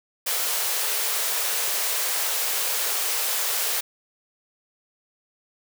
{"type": "high-pass noise", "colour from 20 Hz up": "white", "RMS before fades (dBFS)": -25, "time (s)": [0.26, 3.81], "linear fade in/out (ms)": 10, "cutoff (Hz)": 390, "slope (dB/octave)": 96, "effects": []}